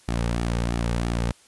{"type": "tone with flanger", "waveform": "sawtooth", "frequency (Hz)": 58.27, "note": "A#1", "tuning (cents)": 0, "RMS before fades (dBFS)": -25, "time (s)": [0.08, 1.32], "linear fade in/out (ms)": 5, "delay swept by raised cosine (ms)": [1.9, 3], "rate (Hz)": 3, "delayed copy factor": -0.5, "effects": ["white hiss -55 dBFS RMS until 1.47 s", "resampled to 24000 Hz"]}